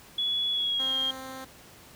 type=tone with pitch glide; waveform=sine; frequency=3389 to 3225 Hz; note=G#7 to G7; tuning=+34 to +48 cents; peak=-25 dBFS; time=0.18-1.11 s; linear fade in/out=5 ms; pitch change=-86 cents; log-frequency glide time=0.52-0.97 s
type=tone; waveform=10% pulse; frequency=262.8 Hz; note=C4; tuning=8 cents sharp; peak=-30 dBFS; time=0.79-1.45 s; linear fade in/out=10 ms
effects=pink hiss -51 dBFS RMS until 1.95 s + high-pass 60 Hz 12 dB/octave